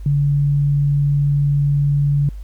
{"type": "tone", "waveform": "sine", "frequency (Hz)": 143.1, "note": "D3", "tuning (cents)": -45, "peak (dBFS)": -13, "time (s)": [0.06, 2.29], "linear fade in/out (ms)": 2, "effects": ["added 50 Hz sine -28 dBFS peak until 2.43 s", "pink hiss -55 dBFS RMS until 2.43 s"]}